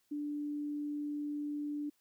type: tone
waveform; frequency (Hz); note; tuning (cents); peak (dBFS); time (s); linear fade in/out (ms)
sine; 293.7; D4; 0; -35; 0.11-1.9; 10
effects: white hiss -75 dBFS RMS until 2 s